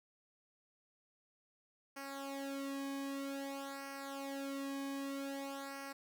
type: tone with flanger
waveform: sawtooth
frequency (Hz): 275.5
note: C#4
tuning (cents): -11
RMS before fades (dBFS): -43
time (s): 1.96-5.93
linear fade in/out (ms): 10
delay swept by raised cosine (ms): 0.27 to 1.47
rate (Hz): 0.52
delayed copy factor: -0.8
effects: none